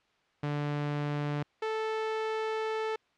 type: tone pair in turn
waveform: sawtooth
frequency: 146.5 / 439 Hz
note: D3 / A4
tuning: -4 / -4 cents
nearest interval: octave + perfect fifth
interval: 1900 cents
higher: second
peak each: -26 / -26 dBFS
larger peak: neither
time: 0.43-1.43 / 1.62-2.96 s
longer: second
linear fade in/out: 5 ms
effects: white hiss -69 dBFS RMS until 3.17 s + low-pass 3000 Hz 12 dB/octave